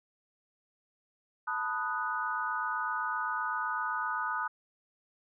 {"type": "chord", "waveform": "sine", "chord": "B dominant seventh", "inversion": "third", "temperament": "equal", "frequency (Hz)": [880, 987.8, 1244.5, 1480], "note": ["A5", "B5", "D#6", "F#6"], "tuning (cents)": [0, 0, 0, 0], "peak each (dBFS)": [-38, -38, -34, -35], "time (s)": [1.47, 4.48], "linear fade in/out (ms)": 10, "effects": []}